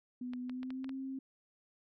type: tone with pitch glide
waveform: sine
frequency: 248.6 to 266.4 Hz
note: B3 to C4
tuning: +12 to +31 cents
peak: -38 dBFS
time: 0.21-1.19 s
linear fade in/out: 5 ms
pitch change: +119 cents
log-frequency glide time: 0.41-0.93 s
type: clicks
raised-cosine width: 0.3 ms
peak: -33 dBFS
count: 6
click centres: 0.335 / 0.496 / 0.631 / 0.705 / 0.844 / 0.893 s
effects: none